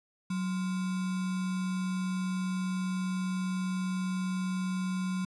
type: tone with sample-and-hold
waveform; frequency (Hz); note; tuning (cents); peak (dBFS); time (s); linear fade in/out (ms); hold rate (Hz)
sine; 185; F#3; 0; -29; 0.3-5.25; 5; 1225
effects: resampled to 24000 Hz